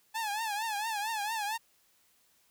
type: tone with vibrato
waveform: sawtooth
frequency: 860 Hz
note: A5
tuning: 40 cents flat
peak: -28 dBFS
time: 0.14-1.58 s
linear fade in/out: 20 ms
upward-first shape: triangle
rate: 4.4 Hz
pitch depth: 130 cents each way
effects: white hiss -68 dBFS RMS until 2.5 s